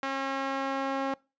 sawtooth tone with band-pass filter sweep, 270.9 Hz, C#4, 40 cents flat, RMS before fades -31 dBFS, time 0.03-1.14 s, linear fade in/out 2 ms, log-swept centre 1400 to 800 Hz, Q 0.86, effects noise-tail reverb RT60 0.3 s tail -24 dB re dry + resampled to 16000 Hz

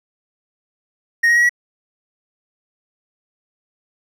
triangle tone with pitch steps, 1864.7 / 1886.4 / 1908.3 / 1930.5 Hz, A#6 / A#6 / A#6 / B6, 0 / +20 / +40 / -40 cents, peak -9 dBFS, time 1.23-1.494 s, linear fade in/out 10 ms, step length 66 ms, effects none

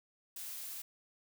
blue noise, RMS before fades -44 dBFS, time 0.36-0.82 s, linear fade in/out 5 ms, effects none

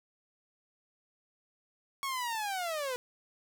sawtooth linear sweep, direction down, 1113 to 483.8 Hz, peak -29 dBFS, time 2.03-2.96 s, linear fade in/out 0 ms, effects none

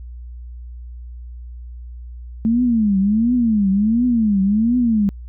sine tone with vibrato, 218.4 Hz, A3, 13 cents flat, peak -13 dBFS, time 2.45-5.09 s, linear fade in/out 0 ms, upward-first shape triangle, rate 1.4 Hz, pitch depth 250 cents each way, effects added 60 Hz sine -31 dBFS peak until 5.28 s

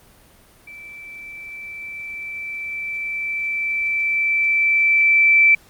sine tone with level ramp, 2328 Hz, D7, 16 cents flat, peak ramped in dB -36 to -9 dBFS, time 0.67-5.55 s, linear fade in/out 5 ms, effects pink hiss -51 dBFS RMS until 5.69 s + Opus 32 kbps

